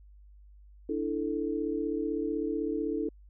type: chord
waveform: sine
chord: D suspended second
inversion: none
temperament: equal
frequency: 293.7 / 329.6 / 440 Hz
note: D4 / E4 / A4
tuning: 0 / 0 / 0 cents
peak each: -33 dBFS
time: 0.89-3.09 s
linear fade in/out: 5 ms
effects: added 50 Hz sine -51 dBFS peak until 3.29 s